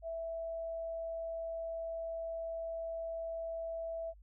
sine tone, 659.3 Hz, E5, in tune, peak -37 dBFS, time 0.02-4.14 s, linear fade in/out 50 ms, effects added 50 Hz sine -55 dBFS peak until 4.22 s

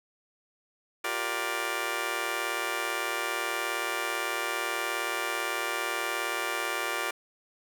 10% pulse chord, G minor seventh, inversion third, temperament just, 352.8 / 392 / 470.4 / 588 Hz, F4 / G4 / Bb4 / D5, +18 / 0 / +16 / +2 cents, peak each -28 dBFS, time 1.04-7.11 s, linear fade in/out 5 ms, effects none

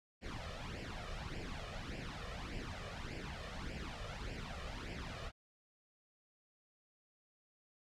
pink noise with flanger, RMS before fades -44 dBFS, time 0.21-5.32 s, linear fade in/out 50 ms, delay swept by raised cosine 0.39 to 1.69 ms, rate 1.7 Hz, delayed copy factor +0.7, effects low-pass 4000 Hz 12 dB/octave

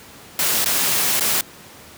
white noise with dropouts, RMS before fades -19 dBFS, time 0.39-1.41 s, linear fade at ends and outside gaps 1 ms, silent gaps 0.645-0.659 / 1.197-1.208 s, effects pink hiss -42 dBFS RMS until 1.97 s + high-pass 100 Hz 12 dB/octave

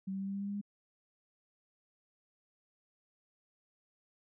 sine tone with pitch steps, 191.7 / 193.37 / 195.05 / 196.75 / 198.46 / 200.2 / 201.9 / 203.7 Hz, G3 / G3 / G3 / G3 / G3 / G3 / G#3 / G#3, -38 / -23 / -8 / +7 / +22 / +37 / -49 / -33 cents, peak -35 dBFS, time 0.07-0.614 s, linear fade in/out 10 ms, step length 68 ms, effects none

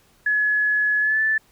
sine tone with pitch glide, 1698 to 1753.8 Hz, G#6 to A6, +38 to -6 cents, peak -17 dBFS, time 0.26-1.38 s, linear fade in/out 5 ms, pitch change +56 cents, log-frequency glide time 1-1.21 s, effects pink hiss -58 dBFS RMS until 1.51 s

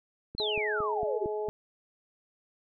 click train, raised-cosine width 3 ms, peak -28 dBFS, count 6, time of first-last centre 0.35-1.486 s, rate 4.4 Hz
sine exponential sweep, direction down, 4300 to 354.2 Hz, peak -30 dBFS, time 0.38-1.26 s, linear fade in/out 2 ms
harmonic tone, 212 Hz, G#3, 36 cents sharp, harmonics 2 / 3 / 4, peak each -31 / -39 / -39 dBFS, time 0.4-1.49 s, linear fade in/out 0 ms
effects none

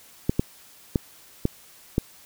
clicks, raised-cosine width 3 ms, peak -7 dBFS, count 5, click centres 0.295 / 0.395 / 0.958 / 1.454 / 1.981 s, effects white hiss -51 dBFS RMS until 2.25 s

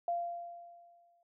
sine tone with exponential decay, 691 Hz, F5, 19 cents flat, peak -29 dBFS, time 0.08-1.23 s, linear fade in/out 2 ms, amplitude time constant 250 ms, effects none

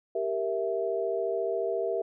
sine chord, E diminished, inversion first, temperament equal, 392 / 466.2 / 659.3 Hz, G4 / Bb4 / E5, 0 / 0 / 0 cents, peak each -31 dBFS, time 0.15-2.02 s, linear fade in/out 5 ms, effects none

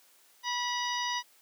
harmonic tone with a mistuned harmonic, 976 Hz, B5, 21 cents flat, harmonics 1 / 2 / 3 / 4 / 5 / 6, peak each -33 / -36 / -38 / -39 / -40 / -41 dBFS, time 0.43-1.23 s, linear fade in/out 50 ms, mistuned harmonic 4, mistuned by -63 cents, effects white hiss -62 dBFS RMS until 1.41 s + high-pass 300 Hz 12 dB/octave

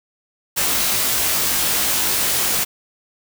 white noise with comb filter, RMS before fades -19 dBFS, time 0.56-2.65 s, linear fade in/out 20 ms, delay 19 ms, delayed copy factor +0.95, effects none

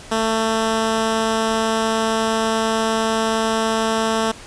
10% pulse tone, 222.8 Hz, A3, 22 cents sharp, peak -9 dBFS, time 0.11-4.32 s, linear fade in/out 10 ms, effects pink hiss -39 dBFS RMS until 4.46 s + resampled to 22050 Hz

